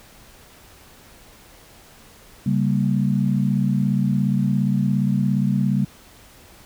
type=chord; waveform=sine; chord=G diminished; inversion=second; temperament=equal; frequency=138.59 / 196 / 233.1 Hz; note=Db3 / G3 / Bb3; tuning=0 / 0 / 0 cents; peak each=-21 / -20 / -24 dBFS; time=2.46-5.85 s; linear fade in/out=5 ms; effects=pink hiss -48 dBFS RMS until 6.65 s